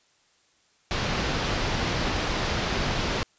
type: low-pass noise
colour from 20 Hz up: pink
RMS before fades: -27 dBFS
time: 0.91-3.23 s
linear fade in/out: 0 ms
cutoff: 5400 Hz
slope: 24 dB/octave
effects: white hiss -64 dBFS RMS until 3.38 s + resampled to 16000 Hz